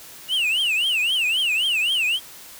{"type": "tone with vibrato", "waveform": "triangle", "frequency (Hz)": 2807, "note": "F7", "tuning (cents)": 8, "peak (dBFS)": -17, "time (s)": [0.28, 2.2], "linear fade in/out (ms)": 50, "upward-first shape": "triangle", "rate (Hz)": 3.8, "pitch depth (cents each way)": 260, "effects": ["white hiss -42 dBFS RMS until 2.59 s"]}